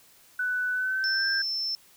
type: tone with pitch glide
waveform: sine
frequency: 1492 to 1589.9 Hz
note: F#6 to G6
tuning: +14 to +24 cents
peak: -25 dBFS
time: 0.39-1.42 s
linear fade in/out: 5 ms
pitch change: +110 cents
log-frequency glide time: 0.72-1.29 s
type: tone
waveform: sine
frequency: 5330 Hz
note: E8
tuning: 18 cents sharp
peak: -27 dBFS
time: 1.04-1.75 s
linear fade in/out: 0 ms
effects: white hiss -57 dBFS RMS until 1.96 s